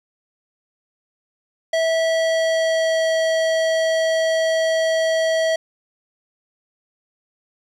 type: tone with pitch glide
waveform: square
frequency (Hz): 652 to 646.7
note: E5 to E5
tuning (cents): -19 to -33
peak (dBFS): -17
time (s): 1.73-5.56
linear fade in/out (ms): 5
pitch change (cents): -14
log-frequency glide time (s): 2.02-3.1
effects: low-pass 6000 Hz 12 dB/octave + 8-bit